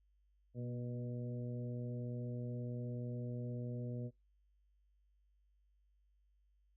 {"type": "harmonic tone with a mistuned harmonic", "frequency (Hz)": 122.1, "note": "B2", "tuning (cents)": -19, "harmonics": [1, 2, 3, 4, 5], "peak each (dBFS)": [-41, -46, -53, -51, -55], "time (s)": [0.54, 4.11], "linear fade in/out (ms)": 50, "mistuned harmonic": 2, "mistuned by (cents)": -23, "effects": ["noise-tail reverb RT60 0.2 s tail -23 dB re dry", "added 50 Hz sine -70 dBFS peak until 6.76 s"]}